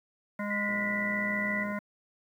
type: harmonic tone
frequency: 205.9 Hz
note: G#3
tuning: 15 cents flat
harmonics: 1 / 3 / 5 / 7 / 9 / 10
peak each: -33 / -38 / -40 / -41 / -43 / -43 dBFS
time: 0.39-1.79 s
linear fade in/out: 5 ms
type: tone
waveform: sine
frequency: 1973 Hz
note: B6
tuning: 2 cents flat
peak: -30 dBFS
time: 0.5-1.64 s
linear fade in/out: 10 ms
type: click train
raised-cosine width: 2 ms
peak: -34 dBFS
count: 63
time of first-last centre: 0.69-1.72 s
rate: 60.2 Hz
effects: high-pass 100 Hz 12 dB/octave + 10-bit